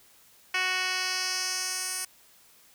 10% pulse tone with band-pass filter sweep, 370 Hz, F#4, in tune, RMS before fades -30 dBFS, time 0.54-2.05 s, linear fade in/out 5 ms, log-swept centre 2800 to 9200 Hz, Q 1.6, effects white hiss -58 dBFS RMS until 2.74 s

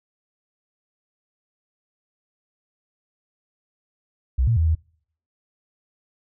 sine tone with pitch steps, 63.9 / 115 / 81.3 / 80.1 Hz, C2 / A#2 / E2 / E2, -40 / -23 / -23 / -49 cents, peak -16 dBFS, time 4.38-4.752 s, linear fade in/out 10 ms, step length 93 ms, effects noise-tail reverb RT60 0.6 s tail -26 dB re dry

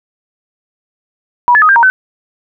sine tone with pitch steps, 971 / 1720 / 1251 / 1592 / 936 / 1520 Hz, B5 / A6 / D#6 / G6 / A#5 / F#6, -30 / -40 / +9 / +26 / +7 / +46 cents, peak -4 dBFS, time 1.48-1.9 s, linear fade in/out 0 ms, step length 70 ms, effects none

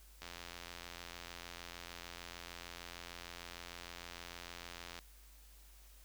click train, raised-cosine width 0.2 ms, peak -29 dBFS, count 414, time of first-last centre 0.22-4.989 s, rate 86.6 Hz, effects added 50 Hz sine -58 dBFS peak until 6.04 s + white hiss -64 dBFS RMS until 6.04 s

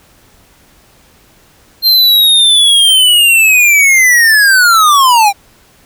square linear sweep, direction down, 4194 to 776 Hz, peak -5 dBFS, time 1.82-5.33 s, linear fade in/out 50 ms, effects pink hiss -46 dBFS RMS until 5.85 s

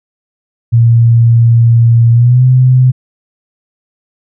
sine tone with pitch glide, 116.54 to 127.82 Hz, A#2 to C3, 0 to -40 cents, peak -3 dBFS, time 0.72-2.92 s, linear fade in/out 20 ms, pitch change +160 cents, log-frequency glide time 2.12-2.44 s, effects none

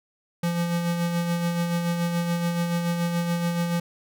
square tone with tremolo, 171.6 Hz, F3, 30 cents flat, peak -22 dBFS, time 0.43-3.8 s, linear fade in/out 5 ms, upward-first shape sine, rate 7 Hz, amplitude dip 40%, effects none

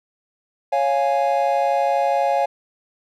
triangle chord, Db major, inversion none, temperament equal, 554.4 / 698.5 / 830.6 Hz, Db5 / F5 / Ab5, 0 / 0 / 0 cents, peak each -19 dBFS, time 0.72-2.46 s, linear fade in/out 10 ms, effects none

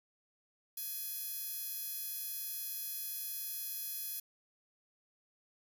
10% pulse tone with high-pass filter, 839 Hz, G#5, 17 cents sharp, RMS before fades -41 dBFS, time 0.77-4.2 s, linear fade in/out 5 ms, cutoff 11000 Hz, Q 0.69, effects none

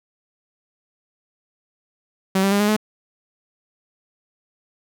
sawtooth tone with pitch steps, 190.9 / 196.38 / 202 / 207.8 / 213.8 Hz, G3 / G3 / G#3 / G#3 / A3, -46 / +3 / -48 / +1 / -49 cents, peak -12 dBFS, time 2.35-2.765 s, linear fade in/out 5 ms, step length 83 ms, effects none

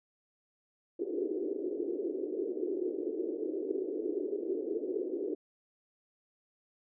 white band-pass noise, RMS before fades -35 dBFS, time 0.99-5.35 s, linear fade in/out 5 ms, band 320 to 420 Hz, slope 48 dB/octave, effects none

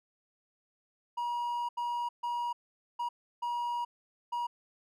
triangle tone bursts at uneven times, 957 Hz, A#5, 45 cents sharp, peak -29 dBFS, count 6, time 1.17-1.69 / 1.77-2.09 / 2.23-2.53 / 2.99-3.09 / 3.42-3.85 / 4.32-4.47 s, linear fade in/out 10 ms, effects none

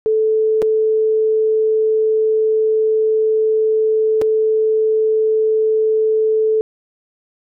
sine tone with dropouts, 437.1 Hz, A4, 11 cents flat, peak -12 dBFS, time 0.06-6.61 s, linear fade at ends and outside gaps 0 ms, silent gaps 0.619-0.625 / 4.215-4.219 s, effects none

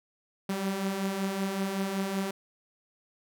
sawtooth beating tone pair, 190 / 195.3 Hz, F#3 / G3, +46 / -6 cents, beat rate 5.3 Hz, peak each -32 / -26 dBFS, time 0.49-2.31 s, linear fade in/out 5 ms, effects none

